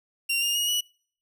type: tone with pitch steps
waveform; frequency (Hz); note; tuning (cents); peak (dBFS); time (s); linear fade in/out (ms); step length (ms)
sawtooth; 2764 / 2820 / 2878 / 2937; F7 / F7 / F#7 / F#7; -19 / +16 / -49 / -13; -20; 0.29-0.81; 10; 130
effects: noise-tail reverb RT60 0.5 s tail -26 dB re dry